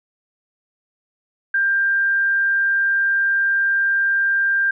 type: tone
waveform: sine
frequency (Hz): 1590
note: G6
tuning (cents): +24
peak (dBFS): -15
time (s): 1.54-4.71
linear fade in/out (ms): 5
effects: none